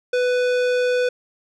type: tone with tanh clipping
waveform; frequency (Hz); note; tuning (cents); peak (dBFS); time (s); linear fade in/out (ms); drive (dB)
sine; 496.6; B4; +9; -19; 0.13-1.09; 5; 18
effects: none